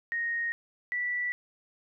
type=tone pair in turn; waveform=sine; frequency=1864.7 / 1961.9 Hz; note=A#6 / B6; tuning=0 / -12 cents; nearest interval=minor second; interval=88 cents; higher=second; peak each=-28 dBFS; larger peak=neither; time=0.12-0.52 / 0.92-1.32 s; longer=neither; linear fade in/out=0 ms; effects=none